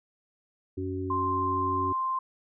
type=harmonic tone; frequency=93.6 Hz; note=F#2; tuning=20 cents sharp; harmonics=1 / 3 / 4; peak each=-34 / -34 / -34 dBFS; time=0.77-1.93 s; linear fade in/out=10 ms
type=tone; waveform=sine; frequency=1046.5 Hz; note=C6; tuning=in tune; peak=-26 dBFS; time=1.1-2.19 s; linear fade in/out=5 ms
effects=none